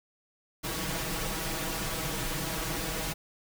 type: noise with comb filter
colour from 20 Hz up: pink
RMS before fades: -33 dBFS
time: 0.63-3.14 s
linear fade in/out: 20 ms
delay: 6.2 ms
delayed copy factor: +0.95
effects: none